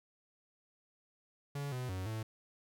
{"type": "tone with pitch steps", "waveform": "45% pulse", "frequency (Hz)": [142.3, 126.3, 93.3, 110.4], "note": ["C#3", "B2", "F#2", "A2"], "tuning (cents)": [46, 39, 15, 6], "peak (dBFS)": -37, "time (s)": [1.55, 2.23], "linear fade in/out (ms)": 5, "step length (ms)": 170, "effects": []}